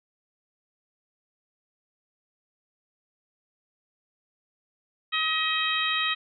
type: harmonic tone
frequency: 634 Hz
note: D#5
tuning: 32 cents sharp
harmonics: 2 / 3 / 4 / 5 / 6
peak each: -30 / -30 / -30 / -30 / -30 dBFS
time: 5.12-6.15 s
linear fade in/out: 20 ms
effects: none